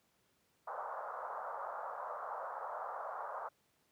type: band-pass noise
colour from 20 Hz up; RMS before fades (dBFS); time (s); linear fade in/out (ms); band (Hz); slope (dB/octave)
white; -43; 0.67-3.49; 10; 530 to 1300; 48
effects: pink hiss -75 dBFS RMS until 3.91 s + high-pass 100 Hz 12 dB/octave